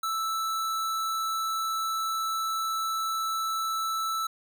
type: tone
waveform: square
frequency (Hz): 1318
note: E6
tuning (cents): -1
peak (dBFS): -28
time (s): 0.03-4.27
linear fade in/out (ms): 5
effects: none